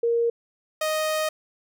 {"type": "tone pair in turn", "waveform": ["sine", "sawtooth"], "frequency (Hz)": [467.4, 622.7], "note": ["A#4", "D#5"], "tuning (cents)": [5, 1], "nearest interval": "perfect fourth", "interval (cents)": 496, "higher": "second", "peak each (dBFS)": -19, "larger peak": "neither", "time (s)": [[0.03, 0.3], [0.81, 1.29]], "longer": "second", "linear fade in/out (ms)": 5, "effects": []}